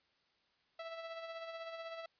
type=tone with tremolo; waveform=sawtooth; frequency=659.3 Hz; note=E5; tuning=in tune; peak=-38 dBFS; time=0.79-2.06 s; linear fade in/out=5 ms; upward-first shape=sine; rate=16 Hz; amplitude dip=45%; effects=white hiss -75 dBFS RMS until 2.19 s + resampled to 11025 Hz